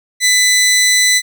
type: tone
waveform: 15% pulse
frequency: 2000 Hz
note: B6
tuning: 21 cents sharp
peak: -3 dBFS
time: 0.2-1.22 s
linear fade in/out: 50 ms
effects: none